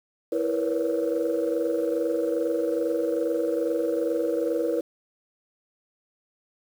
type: tone cluster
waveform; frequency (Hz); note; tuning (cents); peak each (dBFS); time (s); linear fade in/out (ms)
sine; 330 / 471.2 / 493.6 / 561; E4 / A#4 / B4 / C#5; +2 / +19 / -1 / +21; -27 / -27 / -27 / -29; 0.32-4.81; 5
effects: tanh soft clip ceiling -16 dBFS + 8-bit